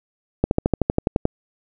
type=slowing click train; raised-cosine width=2 ms; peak=-3 dBFS; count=11; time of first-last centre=0.44-1.254 s; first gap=71 ms; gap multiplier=1.03; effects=none